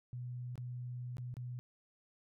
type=tone with dropouts; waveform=sine; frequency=123.47 Hz; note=B2; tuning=in tune; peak=-40 dBFS; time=0.13-1.59 s; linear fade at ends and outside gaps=0 ms; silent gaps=0.556-0.578 / 1.169-1.182 / 1.341-1.368 s; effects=none